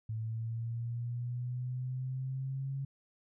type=linear sweep; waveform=sine; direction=up; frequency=110 to 137.2 Hz; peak=-34 dBFS; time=0.09-2.85 s; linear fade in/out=5 ms; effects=none